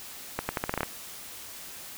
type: accelerating click train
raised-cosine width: 0.5 ms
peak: -12 dBFS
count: 9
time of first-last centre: 0.39-0.832 s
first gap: 100 ms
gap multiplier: 0.82
effects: white hiss -43 dBFS RMS until 1.97 s